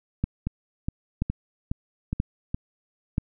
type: two click trains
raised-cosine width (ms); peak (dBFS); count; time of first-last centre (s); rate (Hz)
5; -14 / -11; 6 / 4; 0.47-2.545 / 0.24-3.181; 2.41 / 1.02
effects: none